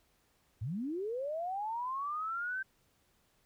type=linear sweep; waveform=sine; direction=up; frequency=92.5 to 1568 Hz; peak=-34 dBFS; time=0.61-2.63 s; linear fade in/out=10 ms; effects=pink hiss -72 dBFS RMS until 3.45 s